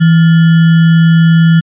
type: tone with sample-and-hold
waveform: sine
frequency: 164.3 Hz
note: E3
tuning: 5 cents flat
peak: -3 dBFS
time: 0-1.61 s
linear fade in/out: 20 ms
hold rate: 1575 Hz
effects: resampled to 8000 Hz